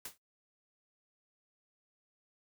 white noise with exponential decay, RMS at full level -38 dBFS, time 0.05-0.18 s, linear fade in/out 5 ms, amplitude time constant 27 ms, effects noise-tail reverb RT60 0.1 s tail -19 dB re dry

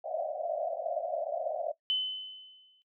pink band-pass noise, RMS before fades -34 dBFS, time 0.04-1.72 s, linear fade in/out 10 ms, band 580 to 700 Hz, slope 96 dB/octave
sine tone with exponential decay, 3033 Hz, F#7, 42 cents sharp, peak -24 dBFS, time 1.9-2.82 s, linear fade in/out 0 ms, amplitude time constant 200 ms
effects noise-tail reverb RT60 0.1 s tail -17 dB re dry

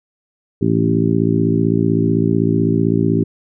harmonic tone with a mistuned harmonic, 55.8 Hz, A1, 25 cents sharp, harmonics 2 / 3 / 4 / 5 / 6 / 7, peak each -20 / -18 / -20 / -19 / -21 / -21 dBFS, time 0.61-3.24 s, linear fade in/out 10 ms, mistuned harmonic 2, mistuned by -27 cents, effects none

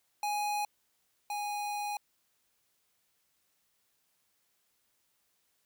square tone pair in turn, 830.6 / 826.2 Hz, G#5 / G#5, 0 / -9 cents, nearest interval unison, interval 9 cents, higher first, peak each -31 / -34 dBFS, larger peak first, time 0.23-0.65 / 1.3-1.97 s, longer second, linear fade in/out 2 ms, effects white hiss -75 dBFS RMS until 5.65 s

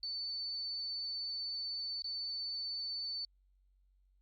sine tone with dropouts, 4508 Hz, C#8, 28 cents sharp, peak -37 dBFS, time 0.03-3.25 s, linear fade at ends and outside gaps 1 ms, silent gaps 2.021-2.043 s, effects added 47 Hz sine -67 dBFS peak until 4.21 s + Opus 48 kbps

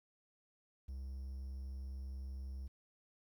triangle tone, 66.2 Hz, C2, 21 cents sharp, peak -40 dBFS, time 0.88-2.68 s, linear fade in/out 10 ms, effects 12-bit

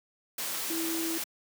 sine tone in noise, 328.6 Hz, E4, 5 cents flat, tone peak -31 dBFS, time 0.7-1.18 s, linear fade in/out 5 ms, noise white, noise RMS -34 dBFS, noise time 0.38-1.24 s, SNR 0 dB, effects high-pass 200 Hz 12 dB/octave

